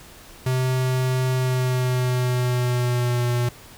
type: tone with pitch glide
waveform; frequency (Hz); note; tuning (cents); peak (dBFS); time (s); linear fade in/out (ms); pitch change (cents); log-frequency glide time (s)
square; 128.7 to 121.48; C3 to B2; -28 to -28; -20; 0.46-3.49; 5; -100; 1.33-3.27
effects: pink hiss -45 dBFS RMS until 3.77 s